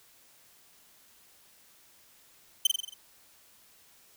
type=tone with echo; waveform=sawtooth; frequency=3082 Hz; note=G7; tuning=30 cents flat; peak=-15 dBFS; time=2.65-2.67 s; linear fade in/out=5 ms; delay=45 ms; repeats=6; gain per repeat=-4 dB; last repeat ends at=2.94 s; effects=white hiss -60 dBFS RMS until 4.16 s